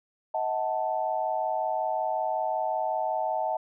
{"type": "chord", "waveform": "sine", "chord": "D# diminished", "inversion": "none", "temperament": "equal with one note detuned", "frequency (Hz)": [634.6, 740, 880], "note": ["D#5", "F#5", "A5"], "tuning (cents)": [34, 0, 0], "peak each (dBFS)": -30, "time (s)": [0.34, 3.57], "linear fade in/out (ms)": 5, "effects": []}